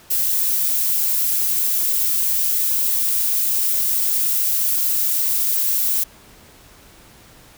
violet noise, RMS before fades -19 dBFS, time 0.1-6.04 s, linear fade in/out 10 ms, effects pink hiss -47 dBFS RMS until 7.57 s

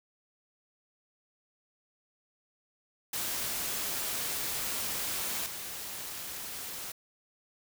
white noise with level steps, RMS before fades -34 / -40 dBFS, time 3.13-6.92 s, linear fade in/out 5 ms, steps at 5.46 s, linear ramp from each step 2 ms, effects none

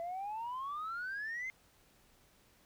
sine exponential sweep, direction up, 666 to 2113 Hz, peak -36 dBFS, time 0-1.5 s, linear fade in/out 0 ms, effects tanh soft clip ceiling -35 dBFS + pink hiss -67 dBFS RMS until 2.65 s

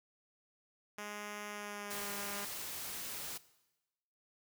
5% pulse tone with pitch glide, 207.7 to 202.4 Hz, G#3 to G#3, 0 to -44 cents, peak -31 dBFS, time 0.98-2.45 s, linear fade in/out 5 ms, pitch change -44 cents, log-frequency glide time 1.49-2.15 s
white noise, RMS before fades -43 dBFS, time 1.9-3.38 s, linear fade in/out 10 ms
effects noise-tail reverb RT60 1.0 s tail -18 dB re dry

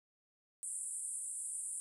pink band-pass noise, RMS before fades -42 dBFS, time 0.63-1.8 s, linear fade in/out 0 ms, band 8100 to 10000 Hz, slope 96 dB/octave, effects none

